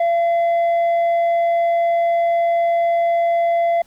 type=tone with tanh clipping; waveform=sine; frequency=681 Hz; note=F5; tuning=44 cents flat; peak=-15 dBFS; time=0-3.82 s; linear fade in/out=5 ms; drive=4 dB; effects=pink hiss -55 dBFS RMS until 3.86 s